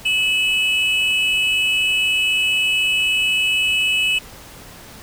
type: tone pair together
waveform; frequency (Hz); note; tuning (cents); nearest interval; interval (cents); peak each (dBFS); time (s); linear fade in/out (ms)
triangle; 2584 / 2960; E7 / F#7; -35 / 0; major second; 235; -16 / -18; 0.05-4.19; 10
effects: pink hiss -40 dBFS RMS until 5.02 s